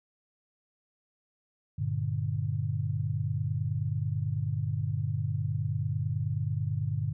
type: chord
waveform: sine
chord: G minor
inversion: none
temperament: just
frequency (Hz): 98 / 117.6 / 147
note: G2 / Bb2 / D3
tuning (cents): 0 / +16 / +2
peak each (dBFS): -32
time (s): 1.78-7.13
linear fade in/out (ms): 10
effects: none